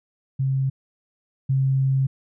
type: tone pair in turn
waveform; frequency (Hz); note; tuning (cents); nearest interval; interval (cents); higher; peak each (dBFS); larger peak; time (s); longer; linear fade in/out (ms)
sine; 134.1 / 134.1; C3 / C3; +43 / +43; unison; 0; neither; -19 / -17; second; 0.39-0.7 / 1.49-2.07; second; 10
effects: none